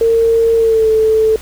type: tone with pitch glide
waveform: sine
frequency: 456.5 to 439.2 Hz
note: A#4 to A4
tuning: -36 to -3 cents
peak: -8 dBFS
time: 0.01-1.36 s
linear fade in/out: 2 ms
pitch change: -67 cents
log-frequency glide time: 0.56-0.89 s
effects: added 60 Hz sine -33 dBFS peak until 1.41 s + pink hiss -35 dBFS RMS until 1.41 s